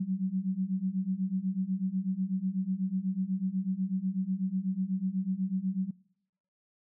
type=beating tone pair; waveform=sine; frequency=184 / 192.1 Hz; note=F#3 / G3; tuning=-9 / -35 cents; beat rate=8.1 Hz; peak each=-32 / -31 dBFS; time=0-5.91 s; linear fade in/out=10 ms; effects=noise-tail reverb RT60 0.8 s tail -24 dB re dry